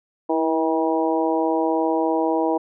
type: harmonic tone with a mistuned harmonic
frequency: 160.2 Hz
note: E3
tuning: 49 cents flat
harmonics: 2 / 3 / 4 / 5 / 6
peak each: -22 / -24 / -25 / -26 / -27 dBFS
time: 0.29-2.58 s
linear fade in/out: 10 ms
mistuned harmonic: 2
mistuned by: +27 cents
effects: none